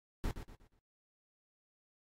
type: noise with echo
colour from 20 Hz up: brown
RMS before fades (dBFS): -35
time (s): 0.24-0.31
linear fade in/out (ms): 0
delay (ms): 120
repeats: 4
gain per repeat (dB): -9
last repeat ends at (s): 0.79
effects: noise-tail reverb RT60 0.2 s tail -22 dB re dry + AAC 48 kbps